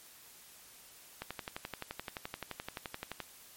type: click train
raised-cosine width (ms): 0.3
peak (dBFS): -22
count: 24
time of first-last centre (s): 1.22-3.203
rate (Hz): 11.6
effects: white hiss -56 dBFS RMS until 3.56 s + MP3 64 kbps